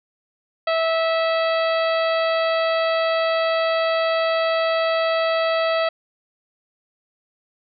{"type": "harmonic tone", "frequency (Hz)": 653, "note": "E5", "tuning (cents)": -17, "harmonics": [1, 2, 3, 4, 5, 6, 7], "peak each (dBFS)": [-19, -25, -29, -31, -33, -35, -36], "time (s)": [0.67, 5.89], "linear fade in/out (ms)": 5, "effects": []}